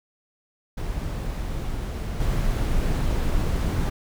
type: noise with level steps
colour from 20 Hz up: brown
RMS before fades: -28 / -23 dBFS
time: 0.77-3.9 s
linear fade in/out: 10 ms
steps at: 2.2 s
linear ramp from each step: 5 ms
effects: none